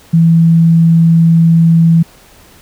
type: tone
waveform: sine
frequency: 165.4 Hz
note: E3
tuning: 6 cents sharp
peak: -4 dBFS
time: 0.13-2.03 s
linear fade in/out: 10 ms
effects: pink hiss -42 dBFS RMS until 2.61 s